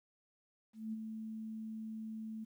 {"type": "tone with ADSR envelope", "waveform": "sine", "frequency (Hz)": 220, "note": "A3", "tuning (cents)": 0, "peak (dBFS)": -36, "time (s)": [0.73, 2.45], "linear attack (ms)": 200, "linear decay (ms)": 26, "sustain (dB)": -5, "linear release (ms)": 15, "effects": ["12-bit"]}